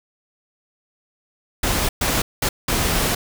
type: noise bursts at uneven times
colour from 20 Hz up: pink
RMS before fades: -20 dBFS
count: 4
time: 1.63-1.89 / 2.01-2.22 / 2.42-2.49 / 2.68-3.15 s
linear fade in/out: 5 ms
effects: none

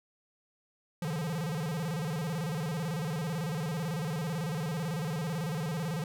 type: tone with vibrato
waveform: square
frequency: 159.3 Hz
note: D#3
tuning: 41 cents sharp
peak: -32 dBFS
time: 1.02-6.04 s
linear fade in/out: 2 ms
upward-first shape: square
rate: 18 Hz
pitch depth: 160 cents each way
effects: none

